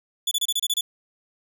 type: tone bursts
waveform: sawtooth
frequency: 3455 Hz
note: A7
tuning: 32 cents flat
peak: -18 dBFS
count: 8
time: 0.27-0.81 s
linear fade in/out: 5 ms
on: 43 ms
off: 28 ms
effects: none